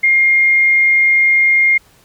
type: tone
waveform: sine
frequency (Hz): 2125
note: C7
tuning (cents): +26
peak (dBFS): -8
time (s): 0.03-1.78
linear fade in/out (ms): 10
effects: pink hiss -50 dBFS RMS until 2.04 s